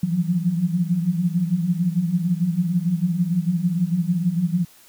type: tone cluster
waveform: sine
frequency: 165.3 / 176.6 / 183.2 Hz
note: E3 / F3 / F#3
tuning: +5 / +20 / -17 cents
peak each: -23 dBFS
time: 0.03-4.65 s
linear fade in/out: 5 ms
effects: white hiss -51 dBFS RMS until 4.88 s